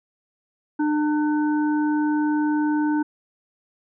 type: harmonic tone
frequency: 300 Hz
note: D4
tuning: 37 cents sharp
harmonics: 1 / 3 / 5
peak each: -19 / -29 / -33 dBFS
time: 0.79-3.03 s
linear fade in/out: 10 ms
effects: none